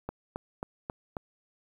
click train, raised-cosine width 1 ms, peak -20 dBFS, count 5, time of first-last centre 0.09-1.168 s, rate 3.71 Hz, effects 9-bit

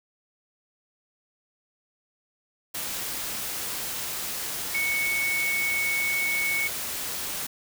sine tone in noise, 2217 Hz, C#7, in tune, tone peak -24 dBFS, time 4.74-6.68 s, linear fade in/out 10 ms, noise white, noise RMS -32 dBFS, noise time 2.74-7.47 s, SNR +5 dB, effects none

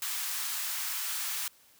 white high-pass noise, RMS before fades -34 dBFS, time 0.02-1.48 s, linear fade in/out 2 ms, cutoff 940 Hz, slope 24 dB/octave, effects white hiss -61 dBFS RMS until 1.79 s

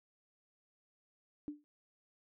sine tone with exponential decay, 295.4 Hz, D4, 10 cents sharp, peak -35 dBFS, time 1.48-1.64 s, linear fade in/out 0 ms, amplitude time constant 34 ms, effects none

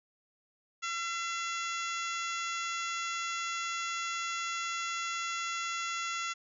harmonic tone, 678 Hz, E5, 49 cents sharp, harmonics 2 / 3 / 4 / 5 / 6 / 7 / 8 / 9 / 10, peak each -36 / -40 / -41 / -43 / -49 / -50 / -50 / -48 / -44 dBFS, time 0.82-6.34 s, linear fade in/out 20 ms, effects none

